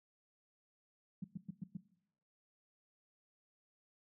sine tone bursts, 183.5 Hz, F#3, 14 cents flat, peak -38 dBFS, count 5, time 1.22-1.77 s, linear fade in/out 5 ms, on 22 ms, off 110 ms, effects noise-tail reverb RT60 0.8 s tail -19 dB re dry + high-pass 100 Hz 12 dB/octave

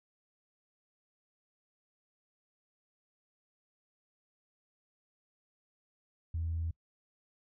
sine tone, 82.41 Hz, E2, in tune, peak -31 dBFS, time 6.34-6.71 s, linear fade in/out 5 ms, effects noise-tail reverb RT60 0.1 s tail -25 dB re dry + tanh soft clip ceiling -27 dBFS

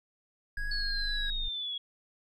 triangle tone, 26.22 Hz, G#0, 17 cents sharp, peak -30 dBFS, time 0.57-1.49 s, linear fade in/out 10 ms
triangle tone with vibrato, 1647 Hz, G#6, 15 cents flat, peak -34 dBFS, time 0.57-1.3 s, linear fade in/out 2 ms, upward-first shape triangle, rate 2.1 Hz, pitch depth 19 cents each way
sine exponential sweep, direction down, 4453 to 3322 Hz, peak -33 dBFS, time 0.71-1.78 s, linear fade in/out 5 ms
effects none

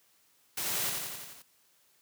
white noise with echo, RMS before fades -34 dBFS, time 0.57-0.9 s, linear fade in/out 5 ms, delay 87 ms, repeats 6, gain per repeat -3 dB, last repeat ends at 1.422 s, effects white hiss -67 dBFS RMS until 2.01 s + high-pass 80 Hz 12 dB/octave

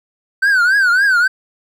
triangle tone with vibrato, 1522 Hz, F#6, 48 cents sharp, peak -8 dBFS, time 0.42-1.28 s, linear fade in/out 10 ms, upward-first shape triangle, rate 3.6 Hz, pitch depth 170 cents each way, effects none

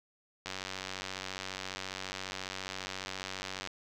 click train, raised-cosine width 0.2 ms, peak -20 dBFS, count 305, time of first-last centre 0.46-3.674 s, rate 94.6 Hz, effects none

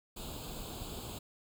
pink noise with comb filter, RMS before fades -43 dBFS, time 0.16-1.19 s, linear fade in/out 10 ms, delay 0.26 ms, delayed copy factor +0.85, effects none

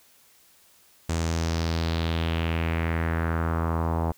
sawtooth tone with low-pass filter sweep, 82.4 Hz, E2, in tune, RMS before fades -26 dBFS, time 1.09-4.12 s, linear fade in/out 5 ms, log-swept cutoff 7700 to 850 Hz, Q 2.7, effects white hiss -58 dBFS RMS until 4.17 s

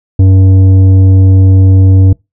triangle tone with tanh clipping, 95 Hz, F#2, 46 cents sharp, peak -3 dBFS, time 0.19-2.13 s, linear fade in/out 5 ms, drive 13 dB, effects noise-tail reverb RT60 0.2 s tail -24 dB re dry

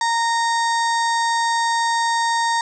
harmonic tone, 926 Hz, A#5, 12 cents flat, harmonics 1 / 2 / 4 / 5 / 6 / 7 / 8 / 9, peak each -18 / -24 / -30 / -32 / -34 / -35 / -36 / -37 dBFS, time 0.01-2.61 s, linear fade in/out 2 ms, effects none

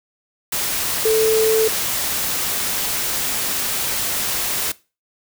sine tone in noise, 440.6 Hz, A4, 2 cents sharp, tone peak -13 dBFS, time 1.05-1.68 s, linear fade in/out 5 ms, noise white, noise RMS -22 dBFS, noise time 0.52-4.72 s, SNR +6 dB, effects noise-tail reverb RT60 0.3 s tail -20 dB re dry

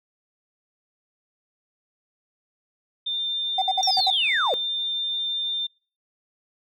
sine tone, 3597 Hz, A7, 37 cents sharp, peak -24 dBFS, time 3.06-5.67 s, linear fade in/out 10 ms
sine tone bursts, 761 Hz, F#5, 48 cents sharp, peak -18 dBFS, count 6, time 3.58-4.104 s, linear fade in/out 5 ms, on 39 ms, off 58 ms
sine linear sweep, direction down, 5700 to 440 Hz, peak -20 dBFS, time 3.83-4.54 s, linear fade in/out 0 ms
effects noise-tail reverb RT60 0.4 s tail -25 dB re dry + tanh soft clip ceiling -11 dBFS

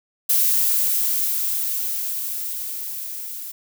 violet noise with level ramp, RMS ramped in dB -17 to -33 dBFS, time 0.29-3.52 s, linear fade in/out 10 ms, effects none

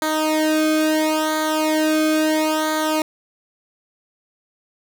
sawtooth tone with flanger, 311.1 Hz, D#4, in tune, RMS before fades -19 dBFS, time 0.02-3.02 s, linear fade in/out 2 ms, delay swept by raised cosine 0.37 to 1.05 ms, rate 0.74 Hz, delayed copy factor -1, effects none

